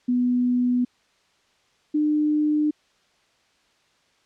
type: tone pair in turn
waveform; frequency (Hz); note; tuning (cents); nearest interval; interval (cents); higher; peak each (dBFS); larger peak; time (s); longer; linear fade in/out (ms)
sine; 246.9 / 301.3; B3 / D4; 0 / +44; minor third; 344; second; -18; neither; 0.08-0.85 / 1.94-2.71; neither; 10
effects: white hiss -63 dBFS RMS until 4.25 s + low-pass 5000 Hz 12 dB/octave